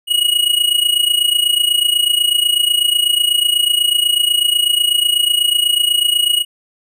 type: tone with amplitude modulation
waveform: square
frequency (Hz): 2900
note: F#7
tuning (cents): -35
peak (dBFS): -9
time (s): 0.07-6.45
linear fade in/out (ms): 50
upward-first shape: sine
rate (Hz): 28.1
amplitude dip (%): 80
effects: none